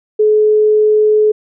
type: tone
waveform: sine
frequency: 426.9 Hz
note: G#4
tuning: 48 cents sharp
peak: -7 dBFS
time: 0.19-1.32 s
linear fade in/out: 10 ms
effects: none